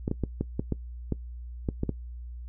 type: clicks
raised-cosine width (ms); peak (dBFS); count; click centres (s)
3; -14; 10; 0.079 / 0.114 / 0.237 / 0.41 / 0.595 / 0.723 / 1.123 / 1.688 / 1.834 / 1.893
effects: noise-tail reverb RT60 0.1 s tail -20 dB re dry + added 60 Hz sine -37 dBFS peak until 2.48 s